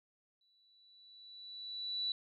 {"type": "tone with exponential growth", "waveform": "sine", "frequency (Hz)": 3951, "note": "B7", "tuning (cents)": 0, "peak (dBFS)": -32, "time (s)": [0.41, 2.12], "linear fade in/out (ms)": 2, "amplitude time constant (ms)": 370, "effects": []}